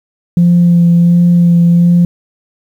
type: tone with vibrato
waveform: sine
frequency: 172.6 Hz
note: F3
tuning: 20 cents flat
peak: -3 dBFS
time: 0.37-2.05 s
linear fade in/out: 2 ms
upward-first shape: sine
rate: 1.4 Hz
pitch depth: 15 cents each way
effects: tanh soft clip ceiling -1 dBFS + 7-bit